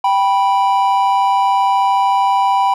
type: tone pair together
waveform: triangle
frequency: 784 / 982.9 Hz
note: G5 / B5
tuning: 0 / -9 cents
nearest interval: major third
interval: 391 cents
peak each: -12 / -12 dBFS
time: 0.04-2.74 s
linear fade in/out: 5 ms
effects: none